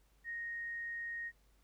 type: tone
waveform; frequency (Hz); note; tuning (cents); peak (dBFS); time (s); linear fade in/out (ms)
sine; 1864.7; A#6; 0; -39; 0.24-1.32; 50
effects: added 50 Hz sine -67 dBFS peak until 1.63 s + pink hiss -74 dBFS RMS until 1.63 s

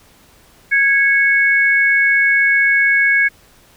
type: tone pair together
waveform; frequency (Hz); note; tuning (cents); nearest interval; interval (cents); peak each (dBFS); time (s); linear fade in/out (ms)
sine; 1652.6 / 2206; G#6 / C#7; -9 / -9; perfect fourth; 500; -13; 0.71-3.29; 20
effects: pink hiss -49 dBFS RMS until 3.76 s

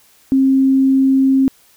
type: tone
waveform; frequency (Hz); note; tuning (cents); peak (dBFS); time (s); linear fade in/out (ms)
sine; 267.3; C4; +37; -9; 0.32-1.48; 0
effects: white hiss -51 dBFS RMS until 1.76 s

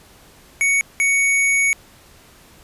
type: tone bursts at uneven times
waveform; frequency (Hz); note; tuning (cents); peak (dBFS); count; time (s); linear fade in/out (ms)
square; 2230; C#7; +10; -15; 2; 0.61-0.81 / 1-1.73; 0
effects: pink hiss -48 dBFS RMS until 2.63 s + resampled to 32000 Hz

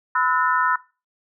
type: tone cluster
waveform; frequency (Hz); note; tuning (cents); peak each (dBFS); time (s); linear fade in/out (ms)
sine; 1004 / 1299 / 1461 / 1798; B5 / E6 / F#6 / A6; +28 / -26 / -22 / +37; -21 / -22 / -24 / -28; 0.15-0.76; 5
effects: noise-tail reverb RT60 0.3 s tail -19 dB re dry

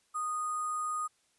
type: tone with sample-and-hold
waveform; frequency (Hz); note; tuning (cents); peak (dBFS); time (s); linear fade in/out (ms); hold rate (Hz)
sine; 1233; D#6; -16; -31; 0.14-1.08; 20; 8820
effects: white hiss -71 dBFS RMS until 1.38 s + resampled to 24000 Hz

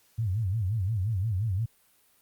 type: tone with vibrato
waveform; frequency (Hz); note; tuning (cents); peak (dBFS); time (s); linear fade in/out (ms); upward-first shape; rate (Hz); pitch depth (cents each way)
sine; 102.3; G#2; -26; -25; 0.18-1.66; 10; sine; 5.7; 220
effects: white hiss -64 dBFS RMS until 2.21 s + Opus 48 kbps

